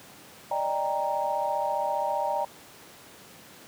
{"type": "chord", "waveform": "sine", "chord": "Eb major seventh", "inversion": "third", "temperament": "equal with one note detuned", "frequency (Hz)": [587.3, 622.3, 792.6, 932.3], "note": ["D5", "Eb5", "G5", "Bb5"], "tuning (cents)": [0, 0, 19, 0], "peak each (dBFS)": [-31, -34, -30, -29], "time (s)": [0.51, 2.45], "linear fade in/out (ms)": 5, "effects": ["pink hiss -49 dBFS RMS until 3.67 s", "high-pass 150 Hz 12 dB/octave"]}